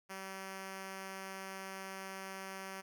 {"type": "tone", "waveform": "5% pulse", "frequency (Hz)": 192, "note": "G3", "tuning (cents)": -36, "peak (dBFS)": -32, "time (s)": [0.09, 2.82], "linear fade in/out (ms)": 20, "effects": []}